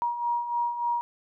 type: beating tone pair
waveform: sine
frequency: 949 / 952.4 Hz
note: A#5 / A#5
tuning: +31 / +37 cents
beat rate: 3.4 Hz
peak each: -33 / -26 dBFS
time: 0.02-1.01 s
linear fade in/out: 0 ms
effects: none